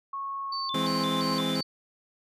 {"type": "tone with pitch glide", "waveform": "sine", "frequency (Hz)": [1099, 1054.2], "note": ["C#6", "C6"], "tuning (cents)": [-15, 13], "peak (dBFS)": -31, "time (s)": [0.13, 1.41], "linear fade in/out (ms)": 5, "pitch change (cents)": -72, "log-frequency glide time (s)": [0.45, 1.05]}
{"type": "tone with vibrato", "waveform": "sine", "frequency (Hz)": 4000, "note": "B7", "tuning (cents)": 21, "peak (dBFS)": -32, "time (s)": [0.52, 1.63], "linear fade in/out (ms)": 5, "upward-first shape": "square", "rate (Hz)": 2.9, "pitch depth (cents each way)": 220}
{"type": "chord", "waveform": "30% pulse", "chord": "E augmented", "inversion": "none", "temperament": "equal", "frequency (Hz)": [164.81, 207.7, 261.6], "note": ["E3", "G#3", "B#3"], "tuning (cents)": [0, 0, 0], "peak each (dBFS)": [-30, -30, -27], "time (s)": [0.74, 1.61], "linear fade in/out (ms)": 5}
{"effects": ["resampled to 32000 Hz"]}